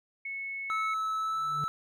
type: tone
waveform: sine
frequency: 2200 Hz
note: C#7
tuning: 14 cents flat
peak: -34 dBFS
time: 0.25-0.94 s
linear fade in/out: 5 ms
type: tone with pitch glide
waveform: triangle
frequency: 1302 to 1314.1 Hz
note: E6 to E6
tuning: -22 to -6 cents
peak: -27 dBFS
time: 0.7-1.68 s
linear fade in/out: 0 ms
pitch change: +16 cents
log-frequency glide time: 1.16-1.38 s
type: tone with exponential growth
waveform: triangle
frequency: 146.83 Hz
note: D3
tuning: in tune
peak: -31 dBFS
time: 1.28-1.64 s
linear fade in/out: 0 ms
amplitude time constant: 78 ms
effects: none

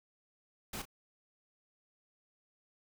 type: noise with echo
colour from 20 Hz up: pink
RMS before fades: -41 dBFS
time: 0.73-0.82 s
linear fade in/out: 5 ms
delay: 34 ms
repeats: 1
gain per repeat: -11 dB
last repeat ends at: 0.854 s
effects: none

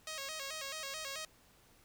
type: tone with vibrato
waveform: 5% pulse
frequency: 587 Hz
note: D5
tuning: 1 cent flat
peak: -29 dBFS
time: 0.07-1.25 s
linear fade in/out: 2 ms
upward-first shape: square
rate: 4.6 Hz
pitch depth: 120 cents each way
effects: pink hiss -65 dBFS RMS until 1.84 s

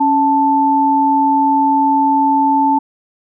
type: tone pair together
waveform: sine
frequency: 277.2 / 880 Hz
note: C#4 / A5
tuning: 0 / 0 cents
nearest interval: octave + minor sixth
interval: 2000 cents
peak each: -15 / -11 dBFS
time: 0-2.79 s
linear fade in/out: 10 ms
effects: none

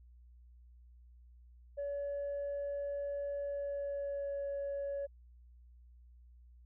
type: tone with pitch glide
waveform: sine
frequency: 568 to 561.5 Hz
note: C#5 to C#5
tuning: +42 to +22 cents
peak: -34 dBFS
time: 1.77-5.07 s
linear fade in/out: 20 ms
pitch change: -20 cents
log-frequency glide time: 3.39-4.44 s
effects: tanh soft clip ceiling -33 dBFS + added 60 Hz sine -56 dBFS peak until 6.65 s

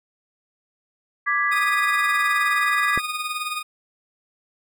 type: chord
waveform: sine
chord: G# diminished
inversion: second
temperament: equal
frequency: 1174.7 / 1661.2 / 1975.5 Hz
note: D6 / G#6 / B6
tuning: 0 / 0 / 0 cents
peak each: -23 dBFS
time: 1.26-3 s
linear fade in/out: 20 ms
type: tone with tremolo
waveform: 20% pulse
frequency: 1234 Hz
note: D#6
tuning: 15 cents flat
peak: -18 dBFS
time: 1.51-3.63 s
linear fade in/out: 20 ms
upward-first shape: triangle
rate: 19 Hz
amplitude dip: 65%
type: click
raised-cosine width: 2 ms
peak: -14 dBFS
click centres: 2.976 s
effects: none

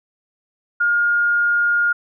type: tone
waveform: sine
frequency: 1420 Hz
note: F6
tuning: 28 cents sharp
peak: -14 dBFS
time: 0.8-1.93 s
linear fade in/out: 10 ms
effects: none

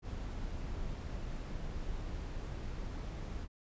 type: noise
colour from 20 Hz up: brown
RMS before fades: -40 dBFS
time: 0.02-3.48 s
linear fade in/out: 50 ms
effects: resampled to 16000 Hz

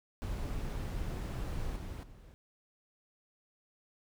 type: noise with level steps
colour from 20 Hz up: brown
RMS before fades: -37 / -41 / -54 dBFS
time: 0.22-2.34 s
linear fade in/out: 0 ms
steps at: 1.76 / 2.03 s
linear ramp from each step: 5 ms
effects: none

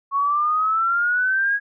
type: exponential sweep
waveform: sine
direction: up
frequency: 1100 to 1661.2 Hz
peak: -17 dBFS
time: 0.11-1.6 s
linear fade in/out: 50 ms
effects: none

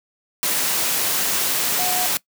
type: tone in noise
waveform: sine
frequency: 728 Hz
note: F#5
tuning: 28 cents flat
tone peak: -25 dBFS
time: 1.79-2.06 s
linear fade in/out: 0 ms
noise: white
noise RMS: -21 dBFS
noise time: 0.43-2.17 s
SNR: -7 dB
effects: noise-tail reverb RT60 0.1 s tail -21 dB re dry + high-pass 150 Hz 12 dB/octave

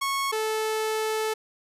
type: tone pair in turn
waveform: sawtooth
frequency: 1100 / 436.5 Hz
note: C#6 / A4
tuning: -14 / -14 cents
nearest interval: octave + major third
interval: 1600 cents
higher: first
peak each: -21 dBFS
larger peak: neither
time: 0.01-0.32 / 0.32-1.34 s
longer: second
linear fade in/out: 10 ms
effects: resampled to 32000 Hz

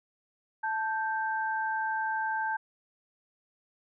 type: tone pair together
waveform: sine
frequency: 880 / 1568 Hz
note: A5 / G6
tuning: 0 / 0 cents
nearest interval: minor seventh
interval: 1000 cents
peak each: -30 / -32 dBFS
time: 0.63-2.57 s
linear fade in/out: 10 ms
effects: none

